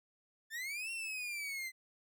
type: linear two-way sweep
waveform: 40% pulse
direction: up then down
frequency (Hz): 1739 to 2743 to 2036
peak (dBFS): -38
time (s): 0.5-1.72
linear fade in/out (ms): 50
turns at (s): 0.91
effects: none